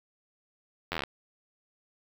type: slowing click train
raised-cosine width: 0.3 ms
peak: -15 dBFS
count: 10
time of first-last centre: 0.92-1.036 s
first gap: 11 ms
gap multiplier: 1.04
effects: 7-bit